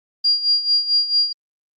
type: tone with tremolo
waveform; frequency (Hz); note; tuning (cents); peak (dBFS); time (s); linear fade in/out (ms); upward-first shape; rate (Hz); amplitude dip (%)
sine; 4800; D8; +37; -12; 0.24-1.33; 10; sine; 4.5; 75
effects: Opus 32 kbps